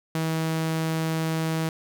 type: tone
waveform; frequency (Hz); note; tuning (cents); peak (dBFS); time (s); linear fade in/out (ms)
sawtooth; 160.9; E3; -42; -20; 0.15-1.69; 2
effects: none